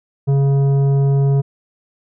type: tone with tanh clipping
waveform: sine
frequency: 138.59 Hz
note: C#3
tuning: in tune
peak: -13 dBFS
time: 0.27-1.42 s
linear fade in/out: 20 ms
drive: 10 dB
effects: none